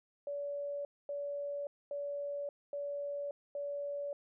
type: tone bursts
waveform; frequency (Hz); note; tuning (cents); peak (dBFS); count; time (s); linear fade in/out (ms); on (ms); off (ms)
sine; 572; D5; -46; -36; 5; 0.27-4.13; 2; 580; 240
effects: none